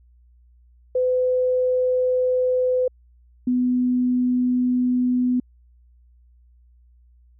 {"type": "tone pair in turn", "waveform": "sine", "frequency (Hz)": [506, 249.4], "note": ["B4", "B3"], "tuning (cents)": [42, 17], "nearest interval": "octave", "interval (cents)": 1225, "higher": "first", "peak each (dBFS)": -17, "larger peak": "neither", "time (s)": [[0.95, 2.88], [3.47, 5.4]], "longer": "neither", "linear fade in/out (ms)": 5, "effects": ["added 60 Hz sine -51 dBFS peak until 7.39 s"]}